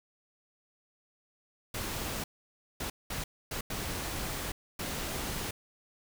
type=noise bursts at uneven times; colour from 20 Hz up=pink; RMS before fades=-36 dBFS; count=6; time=1.74-2.24 / 2.8-2.9 / 3.1-3.24 / 3.51-3.61 / 3.7-4.52 / 4.79-5.51 s; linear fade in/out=5 ms; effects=none